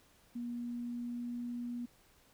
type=tone with pitch glide; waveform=sine; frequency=239.3 to 240.8 Hz; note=A#3 to B3; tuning=+46 to -44 cents; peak=-37 dBFS; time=0.35-1.86 s; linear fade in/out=10 ms; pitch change=+10 cents; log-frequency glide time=0.46-1.44 s; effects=pink hiss -66 dBFS RMS until 2.33 s